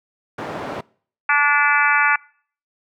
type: band-pass noise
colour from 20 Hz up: white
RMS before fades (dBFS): -29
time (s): 0.38-0.81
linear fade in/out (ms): 5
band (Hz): 120 to 960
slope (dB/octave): 12
type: harmonic tone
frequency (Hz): 290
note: D4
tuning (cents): -22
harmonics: 3 / 4 / 5 / 6 / 7 / 8 / 9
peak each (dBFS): -22 / -21 / -18 / -21 / -23 / -22 / -27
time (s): 1.29-2.16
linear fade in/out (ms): 5
effects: noise-tail reverb RT60 0.5 s tail -24 dB re dry